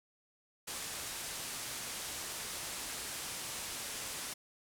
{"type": "low-pass noise", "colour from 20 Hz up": "white", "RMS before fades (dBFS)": -42, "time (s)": [0.67, 4.34], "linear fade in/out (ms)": 10, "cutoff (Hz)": 11000, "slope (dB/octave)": 24, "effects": []}